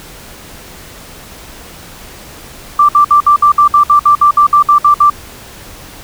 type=tone bursts; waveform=sine; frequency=1174.7 Hz; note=D6; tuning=in tune; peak=-3 dBFS; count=15; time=2.79-5.1 s; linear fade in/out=5 ms; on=98 ms; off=60 ms; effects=pink hiss -33 dBFS RMS until 6.03 s